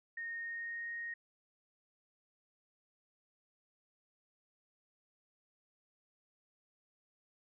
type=tone with pitch glide; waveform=sine; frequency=1849 to 1865.1 Hz; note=A#6 to A#6; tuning=-15 to 0 cents; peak=-39 dBFS; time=0.17-1.14 s; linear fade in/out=5 ms; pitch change=+15 cents; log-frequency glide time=0.4-0.92 s; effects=none